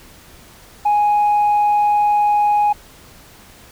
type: tone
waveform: sine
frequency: 830.6 Hz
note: G#5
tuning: in tune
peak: -10 dBFS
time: 0.85-2.73 s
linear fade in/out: 10 ms
effects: tanh soft clip ceiling -10 dBFS + pink hiss -44 dBFS RMS until 3.71 s